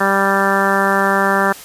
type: harmonic tone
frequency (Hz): 196.1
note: G3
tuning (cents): +1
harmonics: 1 / 2 / 3 / 4 / 5 / 6 / 7 / 8 / 9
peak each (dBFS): -21 / -21 / -21 / -21 / -21 / -21 / -21 / -21 / -21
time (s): 0-1.53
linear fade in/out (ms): 10
effects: white hiss -36 dBFS RMS until 1.64 s + resampled to 32000 Hz